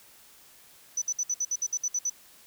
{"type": "tone bursts", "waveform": "sine", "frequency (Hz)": 5980, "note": "F#8", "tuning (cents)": 17, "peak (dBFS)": -25, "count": 11, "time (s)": [0.97, 2.098], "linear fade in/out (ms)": 5, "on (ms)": 48, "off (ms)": 60, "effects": ["white hiss -55 dBFS RMS until 2.46 s"]}